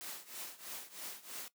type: noise with tremolo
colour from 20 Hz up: white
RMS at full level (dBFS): -43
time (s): 0.01-1.48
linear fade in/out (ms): 0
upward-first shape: triangle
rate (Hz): 3.1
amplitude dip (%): 90
effects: noise-tail reverb RT60 0.1 s tail -17 dB re dry + high-pass 200 Hz 12 dB/octave